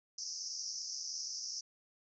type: band-pass noise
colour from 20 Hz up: white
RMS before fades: -42 dBFS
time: 0.18-1.61 s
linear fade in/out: 5 ms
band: 5000 to 6100 Hz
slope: 96 dB/octave
effects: none